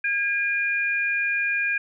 sine tone pair together, 1626.4 / 2420 Hz, G#6 / D#7, -37 / -49 cents, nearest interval perfect fifth, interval 688 cents, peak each -24 dBFS, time 0.04-1.78 s, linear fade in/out 5 ms, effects none

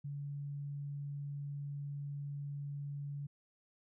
sine tone, 142.8 Hz, D3, 48 cents flat, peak -39 dBFS, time 0.04-3.27 s, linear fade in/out 10 ms, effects none

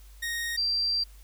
sawtooth / sine tone pair in turn, 1864.7 / 4711 Hz, A#6 / D8, 0 / +5 cents, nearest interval octave + major third, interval 1605 cents, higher second, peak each -26 / -24 dBFS, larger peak second, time 0.22-0.57 / 0.57-1.04 s, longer second, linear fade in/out 10 ms, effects added 50 Hz sine -47 dBFS peak until 1.23 s + white hiss -59 dBFS RMS until 1.23 s

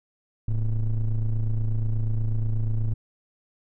triangle ring-modulated tone, 61.74 Hz, B1, in tune, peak -16 dBFS, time 0.48-2.94 s, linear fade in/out 5 ms, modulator 47.6 Hz, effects none

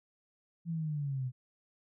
sine linear sweep, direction down, 170 to 123.6 Hz, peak -32 dBFS, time 0.65-1.32 s, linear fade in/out 50 ms, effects none

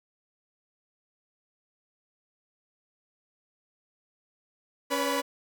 sawtooth tone cluster, 277.4 / 489.4 / 569 / 991 Hz, C#4 / B4 / C#5 / B5, +1 / -16 / +45 / +6 cents, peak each -28 dBFS, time 4.9-5.22 s, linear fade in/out 20 ms, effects none

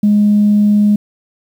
sine tone, 207.7 Hz, G#3, in tune, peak -6 dBFS, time 0.03-0.96 s, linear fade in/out 5 ms, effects tanh soft clip ceiling -3 dBFS + 7-bit

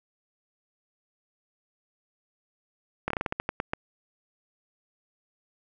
slowing click train, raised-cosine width 0.5 ms, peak -12 dBFS, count 11, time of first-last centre 3.08-3.735 s, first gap 24 ms, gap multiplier 1.21, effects none

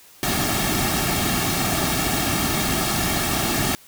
pink noise with comb filter, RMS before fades -22 dBFS, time 0.23-3.75 s, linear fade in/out 0 ms, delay 2 ms, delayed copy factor -0.7, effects white hiss -49 dBFS RMS until 3.87 s

